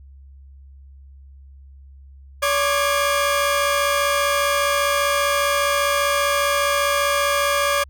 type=tone cluster; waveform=30% pulse; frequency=570 / 1075 / 1195 / 1654 Hz; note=C#5 / C6 / D6 / G#6; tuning=+48 / +47 / +30 / -8 cents; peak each=-18 / -26 / -20 / -22 dBFS; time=2.42-7.84 s; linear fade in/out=10 ms; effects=added 68 Hz sine -41 dBFS peak until 7.89 s